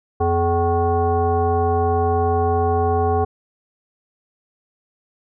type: tone with frequency modulation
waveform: sine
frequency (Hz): 424.7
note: G#4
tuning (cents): +39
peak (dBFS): -15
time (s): 0.2-3.25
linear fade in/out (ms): 10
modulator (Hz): 337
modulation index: 1.4
effects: none